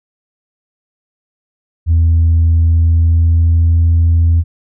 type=tone with pitch glide; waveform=sine; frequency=82.41 to 83.37 Hz; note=E2 to E2; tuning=0 to +20 cents; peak=-5 dBFS; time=1.86-4.44 s; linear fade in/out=50 ms; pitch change=+20 cents; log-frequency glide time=2.59-3.83 s; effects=tanh soft clip ceiling -5 dBFS